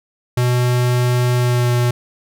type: tone with pitch glide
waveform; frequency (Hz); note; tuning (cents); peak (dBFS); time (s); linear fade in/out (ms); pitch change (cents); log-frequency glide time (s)
square; 123.47 to 121.84; B2 to B2; 0 to -23; -14; 0.37-1.91; 5; -23; 1.36-1.7
effects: none